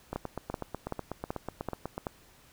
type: two click trains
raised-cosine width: 1 ms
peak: -18 / -20 dBFS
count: 6 / 16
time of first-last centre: 0.16-2.068 / 0.13-1.98 s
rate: 2.62 / 8.11 Hz
effects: pink hiss -59 dBFS RMS until 2.52 s